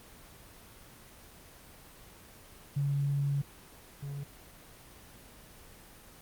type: tone pair in turn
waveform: sine / triangle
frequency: 141.2 / 141.2 Hz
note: C#3 / C#3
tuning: +32 / +32 cents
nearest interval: unison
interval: 0 cents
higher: neither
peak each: -27 / -34 dBFS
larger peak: first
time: 2.76-3.42 / 4.02-4.24 s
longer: first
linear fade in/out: 10 ms
effects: pink hiss -53 dBFS RMS until 6.21 s + Opus 24 kbps